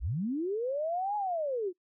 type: linear two-way sweep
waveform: sine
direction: up then down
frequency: 41.2 to 847 to 339.8 Hz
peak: -29 dBFS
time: 0-1.73 s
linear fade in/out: 50 ms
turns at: 1.16 s
effects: noise-tail reverb RT60 0.1 s tail -22 dB re dry